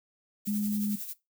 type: noise with tremolo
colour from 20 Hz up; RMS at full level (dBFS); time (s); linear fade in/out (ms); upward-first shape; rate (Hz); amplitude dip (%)
violet; -37; 0.45-1.14; 20; sine; 11; 50
type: tone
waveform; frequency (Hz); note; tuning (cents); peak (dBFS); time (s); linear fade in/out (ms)
sine; 207.7; G#3; 0; -27; 0.47-0.96; 10
effects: noise-tail reverb RT60 0.2 s tail -19 dB re dry